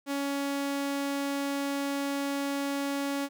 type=tone; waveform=sawtooth; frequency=280 Hz; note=C#4; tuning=18 cents sharp; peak=-25 dBFS; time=0.06-3.29 s; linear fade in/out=50 ms; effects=none